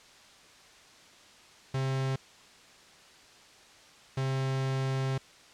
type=tone pair in turn; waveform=45% pulse; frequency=133.2 / 133.2 Hz; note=C3 / C3; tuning=+31 / +31 cents; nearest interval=unison; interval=0 cents; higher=neither; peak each=-28 dBFS; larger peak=neither; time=1.74-2.16 / 4.17-5.18 s; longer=second; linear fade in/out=5 ms; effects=white hiss -55 dBFS RMS until 5.53 s + low-pass 6000 Hz 12 dB/octave